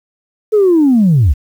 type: linear sweep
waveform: sine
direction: down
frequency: 440 to 57.7 Hz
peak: -5 dBFS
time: 0.52-1.34 s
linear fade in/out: 20 ms
effects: tanh soft clip ceiling -3 dBFS + 7-bit